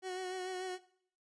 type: tone with vibrato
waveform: 30% pulse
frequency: 370 Hz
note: F#4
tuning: in tune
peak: -35 dBFS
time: 0.02-0.79 s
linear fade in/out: 50 ms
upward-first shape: sine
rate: 6.8 Hz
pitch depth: 27 cents each way
effects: noise-tail reverb RT60 0.6 s tail -18 dB re dry + resampled to 22050 Hz